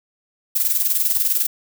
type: noise with tremolo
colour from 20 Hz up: violet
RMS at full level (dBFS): -17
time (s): 0.55-1.47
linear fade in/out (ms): 10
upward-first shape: square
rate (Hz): 20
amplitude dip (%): 55
effects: none